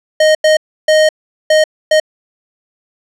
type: tone bursts at uneven times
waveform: square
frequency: 621 Hz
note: D#5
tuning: 3 cents flat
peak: -7 dBFS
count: 5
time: 0.2-0.35 / 0.44-0.57 / 0.88-1.09 / 1.5-1.64 / 1.91-2 s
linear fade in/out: 5 ms
effects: low-pass 7000 Hz 12 dB/octave